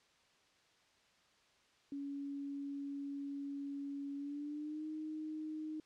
sine tone with pitch glide, 281.1 to 310.1 Hz, C#4 to D#4, +24 to -6 cents, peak -40 dBFS, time 1.92-5.8 s, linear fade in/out 2 ms, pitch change +170 cents, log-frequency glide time 4.16-4.86 s, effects white hiss -70 dBFS RMS until 5.85 s + low-pass 5000 Hz 12 dB/octave

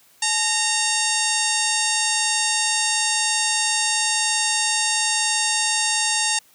harmonic tone with a mistuned harmonic, 921 Hz, A#5, 21 cents flat, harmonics 1 / 2 / 3 / 4 / 5 / 6 / 7 / 8 / 9 / 10, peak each -28 / -28 / -28 / -28 / -28 / -28 / -28 / -28 / -28 / -28 dBFS, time 0.22-6.39 s, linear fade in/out 5 ms, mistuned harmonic 1, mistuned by -120 cents, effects white hiss -55 dBFS RMS until 6.54 s + high-pass 80 Hz 12 dB/octave

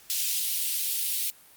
white high-pass noise, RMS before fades -28 dBFS, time 0.1-1.3 s, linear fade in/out 0 ms, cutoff 2800 Hz, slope 24 dB/octave, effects white hiss -54 dBFS RMS until 1.56 s + Opus 48 kbps

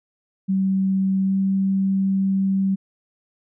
sine tone with pitch glide, 191.7 to 193.26 Hz, G3 to G3, -38 to -24 cents, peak -17 dBFS, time 0.48-2.76 s, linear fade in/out 20 ms, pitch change +14 cents, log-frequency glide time 1.21-1.39 s, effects none

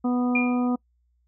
harmonic tone, 246.9 Hz, B3, in tune, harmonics 1 / 2 / 3 / 4 / 5, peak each -21 / -33 / -33 / -39 / -37 dBFS, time 0.04-0.76 s, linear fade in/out 10 ms
sine tone with exponential decay, 2399 Hz, D7, 36 cents sharp, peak -19 dBFS, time 0.35-0.68 s, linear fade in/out 5 ms, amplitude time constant 70 ms
effects noise-tail reverb RT60 0.1 s tail -25 dB re dry + added 60 Hz sine -64 dBFS peak until 1.27 s

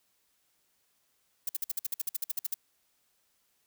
violet noise bursts, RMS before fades -31 dBFS, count 15, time 1.47-2.542 s, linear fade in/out 5 ms, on 22 ms, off 53 ms, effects white hiss -73 dBFS RMS until 3.66 s

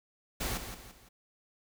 pink noise with echo, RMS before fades -34 dBFS, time 0.4-0.58 s, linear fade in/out 10 ms, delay 170 ms, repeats 3, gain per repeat -8 dB, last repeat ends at 1.09 s, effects none

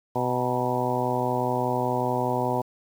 harmonic tone with a mistuned harmonic, 125 Hz, B2, 21 cents sharp, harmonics 1 / 2 / 3 / 4 / 5 / 6 / 7 / 8, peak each -31 / -31 / -31 / -31 / -31 / -31 / -31 / -31 dBFS, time 0.15-2.62 s, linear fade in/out 10 ms, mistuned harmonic 8, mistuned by -59 cents, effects 8-bit

